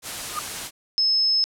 white noise, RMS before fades -31 dBFS, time 0.02-0.71 s, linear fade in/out 50 ms
sine tone with exponential growth, 1225 Hz, D#6, 27 cents flat, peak -20 dBFS, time 0.29-0.39 s, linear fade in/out 2 ms, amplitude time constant 21 ms
sine tone, 5200 Hz, E8, 24 cents flat, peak -17 dBFS, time 0.98-1.44 s, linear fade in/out 0 ms
effects low-pass 11000 Hz 12 dB/octave

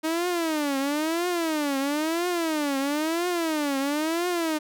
sawtooth tone with vibrato, 311.1 Hz, D#4, in tune, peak -20 dBFS, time 0.03-4.59 s, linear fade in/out 20 ms, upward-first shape triangle, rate 1 Hz, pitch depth 260 cents each way, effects none

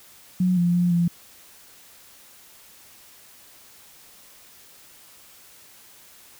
sine tone with pitch steps, 182.2 / 174.3 / 176.2 / 172 Hz, F#3 / F3 / F3 / F3, -26 / -3 / +16 / -26 cents, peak -17 dBFS, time 0.4-1.08 s, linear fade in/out 5 ms, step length 170 ms, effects white hiss -50 dBFS RMS until 6.39 s

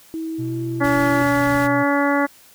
sine tone with pitch glide, 322.8 to 333.4 Hz, E4 to E4, -36 to +20 cents, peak -24 dBFS, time 0.14-1.22 s, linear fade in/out 0 ms, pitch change +56 cents, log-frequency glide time 0.39-0.59 s
triangle tone, 124.9 Hz, B2, 20 cents sharp, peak -24 dBFS, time 0.38-1.84 s, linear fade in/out 20 ms
harmonic tone, 283.8 Hz, C#4, 41 cents sharp, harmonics 1 / 2 / 3 / 4 / 5 / 6 / 7, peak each -19 / -22 / -24 / -25 / -26 / -27 / -27 dBFS, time 0.8-2.27 s, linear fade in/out 20 ms
pink band-stop noise, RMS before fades -34 dBFS, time 0.83-1.68 s, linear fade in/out 20 ms, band 290 to 1300 Hz, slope 48 dB/octave
effects white hiss -49 dBFS RMS until 2.54 s

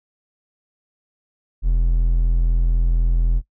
triangle tone, 42.02 Hz, E1, 34 cents sharp, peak -12 dBFS, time 1.62-3.42 s, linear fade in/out 50 ms, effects noise-tail reverb RT60 0.1 s tail -18 dB re dry

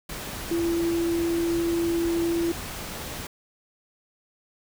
sine tone in noise, 337.4 Hz, E4, 40 cents sharp, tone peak -22 dBFS, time 0.51-2.52 s, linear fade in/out 5 ms, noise pink, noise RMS -35 dBFS, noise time 0.09-3.27 s, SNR +10 dB, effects none

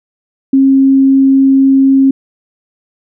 sine tone, 269.6 Hz, C#4, 48 cents flat, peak -4 dBFS, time 0.53-2.11 s, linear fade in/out 5 ms, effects none

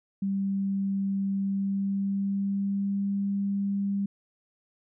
sine tone with pitch glide, 196 to 198.97 Hz, G3 to G3, 0 to +26 cents, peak -25 dBFS, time 0.22-4.06 s, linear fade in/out 5 ms, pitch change +26 cents, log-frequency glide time 1.37-3.12 s, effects none

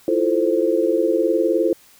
sine chord, F major seventh, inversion third, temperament equal, 329.6 / 349.2 / 440 / 523.3 Hz, E4 / F4 / A4 / C5, 0 / 0 / 0 / 0 cents, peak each -21 dBFS, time 0.08-1.73 s, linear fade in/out 2 ms, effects white hiss -51 dBFS RMS until 1.99 s

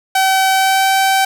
sawtooth tone with pitch glide, 765 to 771.7 Hz, G5 to G5, -42 to -27 cents, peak -7 dBFS, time 0.15-1.25 s, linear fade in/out 5 ms, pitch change +15 cents, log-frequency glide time 0.49-0.87 s, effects none

